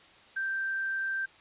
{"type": "tone", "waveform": "sine", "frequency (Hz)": 1568, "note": "G6", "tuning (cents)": 0, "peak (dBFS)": -29, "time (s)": [0.36, 1.26], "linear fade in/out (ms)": 10, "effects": ["white hiss -56 dBFS RMS until 1.4 s", "resampled to 8000 Hz"]}